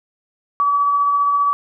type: tone with tremolo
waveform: sine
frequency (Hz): 1144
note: D6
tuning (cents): -46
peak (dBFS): -12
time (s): 0.6-1.53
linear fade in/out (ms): 0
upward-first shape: triangle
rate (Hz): 15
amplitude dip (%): 30
effects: none